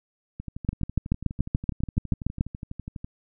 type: two click trains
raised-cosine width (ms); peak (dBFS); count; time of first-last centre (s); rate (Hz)
5; -10 / -22; 13 / 33; 0.69-2.409 / 0.4-3.045; 6.98 / 12.1
effects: none